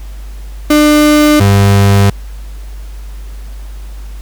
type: tone pair in turn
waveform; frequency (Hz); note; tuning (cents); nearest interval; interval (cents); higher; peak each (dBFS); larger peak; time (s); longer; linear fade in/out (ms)
35% pulse; 299.4 / 99.62; D4 / G2; +33 / +28; octave + perfect fifth; 1905; first; -3; neither; 0.7-1.4 / 1.4-2.1; neither; 5
effects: added 50 Hz sine -23 dBFS peak until 4.21 s + pink hiss -41 dBFS RMS until 4.21 s